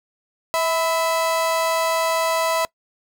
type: tone pair together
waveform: 35% pulse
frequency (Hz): 651.2 / 999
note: E5 / B5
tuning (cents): -21 / +20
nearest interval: perfect fifth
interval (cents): 741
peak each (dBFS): -19 / -21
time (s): 0.54-2.65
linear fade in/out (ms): 0
effects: noise-tail reverb RT60 0.1 s tail -23 dB re dry